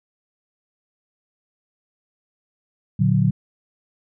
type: chord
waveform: sine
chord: Bb augmented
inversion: none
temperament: equal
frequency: 116.54 / 146.83 / 185 Hz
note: Bb2 / D3 / F#3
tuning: 0 / 0 / 0 cents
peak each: -19 dBFS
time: 2.99-3.31 s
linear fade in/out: 10 ms
effects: none